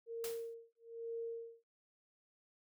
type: tone with tremolo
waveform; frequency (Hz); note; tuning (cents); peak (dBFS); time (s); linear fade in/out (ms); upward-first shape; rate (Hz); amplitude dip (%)
sine; 460.9; A#4; -20; -39; 0.06-1.67; 50; sine; 1.1; 100
type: noise with exponential decay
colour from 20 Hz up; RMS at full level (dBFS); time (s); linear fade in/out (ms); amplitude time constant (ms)
white; -43; 0.24-0.54; 1; 65
effects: none